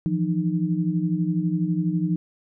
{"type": "tone cluster", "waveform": "sine", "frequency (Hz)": [163.3, 175.4, 308], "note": ["E3", "F3", "D#4"], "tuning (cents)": [-16, 8, -17], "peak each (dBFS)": [-26, -23, -27], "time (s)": [0.06, 2.16], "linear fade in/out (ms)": 0, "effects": []}